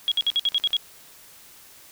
sine tone bursts, 3311 Hz, G#7, 6 cents flat, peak -18 dBFS, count 8, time 0.08-0.767 s, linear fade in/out 0 ms, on 36 ms, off 57 ms
clicks, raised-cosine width 0.2 ms, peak -25 dBFS, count 9, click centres 0.224 / 0.283 / 0.316 / 0.395 / 0.459 / 0.521 / 0.599 / 0.675 / 0.706 s
effects white hiss -49 dBFS RMS until 1.91 s

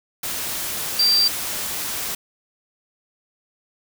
sine tone in noise, 4699 Hz, D8, in tune, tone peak -14 dBFS, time 0.99-1.28 s, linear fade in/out 5 ms, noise white, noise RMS -27 dBFS, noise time 0.23-2.15 s, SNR +10 dB, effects none

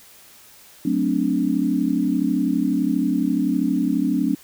sine chord, D dominant seventh, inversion first, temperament equal, 185 / 220 / 261.6 / 293.7 Hz, F#3 / A3 / C4 / D4, 0 / 0 / 0 / 0 cents, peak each -25 / -25 / -22 / -22 dBFS, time 0.85-4.35 s, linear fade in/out 5 ms, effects white hiss -48 dBFS RMS until 4.43 s

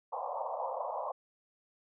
pink band-pass noise, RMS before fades -37 dBFS, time 0.12-1.12 s, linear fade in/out 10 ms, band 510 to 1100 Hz, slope 96 dB/octave, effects none

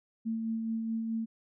sine tone with tremolo, 224.9 Hz, A3, 38 cents sharp, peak -29 dBFS, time 0.25-1.26 s, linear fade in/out 20 ms, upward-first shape sine, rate 4.7 Hz, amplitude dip 30%, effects none

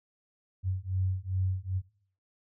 sine beating tone pair, 92.5 / 95 Hz, F#2 / F#2, 0 / +46 cents, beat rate 2.5 Hz, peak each -31 dBFS, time 0.63-1.82 s, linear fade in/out 50 ms, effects noise-tail reverb RT60 0.5 s tail -18 dB re dry

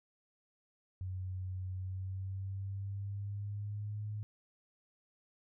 sine tone with pitch glide, 92.9 to 105.49 Hz, F#2 to G#2, +7 to +28 cents, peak -37 dBFS, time 1.01-4.23 s, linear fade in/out 0 ms, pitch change +221 cents, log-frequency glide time 1.73-4.07 s, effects none

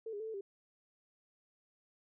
sine tone with pitch steps, 447.2 / 409 / 440.5 / 443.2 / 394.9 Hz, A4 / G#4 / A4 / A4 / G4, +28 / -26 / +2 / +13 / +13 cents, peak -39 dBFS, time 0.06-0.41 s, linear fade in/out 5 ms, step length 70 ms, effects none

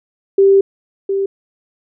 sine tone pair in turn, 392 / 392 Hz, G4 / G4, 0 / 0 cents, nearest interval unison, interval 0 cents, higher neither, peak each -6 / -14 dBFS, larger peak first, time 0.38-0.61 / 1.09-1.26 s, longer first, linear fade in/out 5 ms, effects none

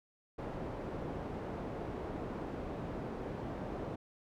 white low-pass noise, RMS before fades -41 dBFS, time 0.38-3.96 s, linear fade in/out 10 ms, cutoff 520 Hz, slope 12 dB/octave, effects none

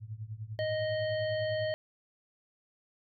sine tone with tremolo, 108.9 Hz, A2, 17 cents flat, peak -34 dBFS, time 0-1.74 s, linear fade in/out 50 ms, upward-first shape triangle, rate 10 Hz, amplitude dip 95%
harmonic tone, 622.3 Hz, D#5, in tune, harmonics 1 / 3 / 5 / 7, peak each -30 / -40 / -44 / -47 dBFS, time 0.59-1.74 s, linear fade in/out 0 ms
effects none

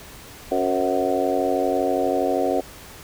harmonic tone with a mistuned harmonic, 92.5 Hz, F#2, in tune, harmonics 3 / 4 / 5 / 6 / 7 / 8, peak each -26 / -26 / -26 / -26 / -26 / -26 dBFS, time 0.51-2.61 s, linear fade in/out 10 ms, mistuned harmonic 6, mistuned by -41 cents, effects pink hiss -42 dBFS RMS until 3.03 s

